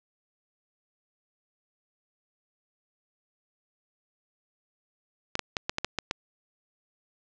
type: clicks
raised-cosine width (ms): 0.2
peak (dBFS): -10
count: 8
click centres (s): 5.354 / 5.393 / 5.568 / 5.695 / 5.784 / 5.846 / 5.987 / 6.111
effects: low-pass 7000 Hz 12 dB/octave